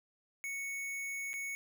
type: tone with dropouts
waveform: square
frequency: 2217 Hz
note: C#7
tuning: in tune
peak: -38 dBFS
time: 0.44-1.55 s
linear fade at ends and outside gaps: 0 ms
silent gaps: 1.332-1.339 s
effects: none

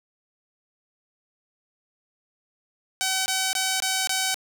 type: tone bursts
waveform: 5% pulse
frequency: 760 Hz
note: F#5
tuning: 46 cents sharp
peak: -11 dBFS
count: 5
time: 3.01-4.344 s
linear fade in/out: 0 ms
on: 250 ms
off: 21 ms
effects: none

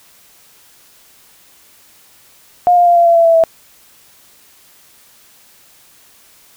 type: tone with pitch steps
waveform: sine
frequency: 711 / 702.8 / 694.8 / 686.8 / 678.9 / 671.1 / 663.4 / 655.8 Hz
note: F5 / F5 / F5 / F5 / F5 / E5 / E5 / E5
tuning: +31 / +11 / -9 / -29 / -49 / +31 / +11 / -9 cents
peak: -6 dBFS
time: 2.67-3.438 s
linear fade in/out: 0 ms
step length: 96 ms
effects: white hiss -47 dBFS RMS until 6.56 s

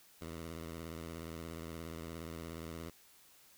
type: tone with vibrato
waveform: 10% pulse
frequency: 82.2 Hz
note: E2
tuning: 4 cents flat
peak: -35 dBFS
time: 0.21-2.9 s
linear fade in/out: 5 ms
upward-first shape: sine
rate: 17 Hz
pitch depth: 82 cents each way
effects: white hiss -63 dBFS RMS until 3.57 s

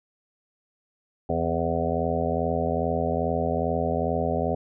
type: harmonic tone with a mistuned harmonic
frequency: 82.41 Hz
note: E2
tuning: in tune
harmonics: 1 / 2 / 3 / 5 / 6 / 7 / 8 / 9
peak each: -31 / -31 / -31 / -31 / -31 / -31 / -31 / -31 dBFS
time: 1.29-4.55 s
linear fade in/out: 5 ms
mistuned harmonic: 3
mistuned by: +44 cents
effects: none

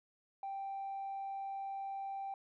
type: tone with tanh clipping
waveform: triangle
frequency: 784 Hz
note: G5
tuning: in tune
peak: -39 dBFS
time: 0.43-2.34 s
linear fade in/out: 2 ms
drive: 5 dB
effects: none

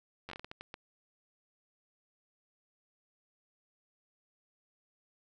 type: slowing click train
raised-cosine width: 0.3 ms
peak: -27 dBFS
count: 10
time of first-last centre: 0.29-0.741 s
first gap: 10 ms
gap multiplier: 1.38
effects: none

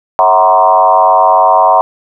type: tone with frequency modulation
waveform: sine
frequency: 846 Hz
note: G#5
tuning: 32 cents sharp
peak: -4 dBFS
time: 0.19-1.81 s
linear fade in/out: 0 ms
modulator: 96.6 Hz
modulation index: 2.4
effects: none

